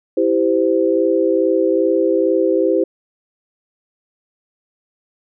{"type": "chord", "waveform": "sine", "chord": "C major", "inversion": "first", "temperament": "equal with one note detuned", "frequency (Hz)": [329.6, 392, 515.7], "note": ["E4", "G4", "C5"], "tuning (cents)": [0, 0, -25], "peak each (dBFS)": -17, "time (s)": [0.17, 2.84], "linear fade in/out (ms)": 5, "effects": []}